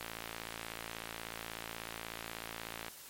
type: click train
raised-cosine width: 0.3 ms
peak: -24 dBFS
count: 163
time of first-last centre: 0.01-2.882 s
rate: 56.4 Hz
effects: white hiss -52 dBFS RMS until 3.09 s + MP3 64 kbps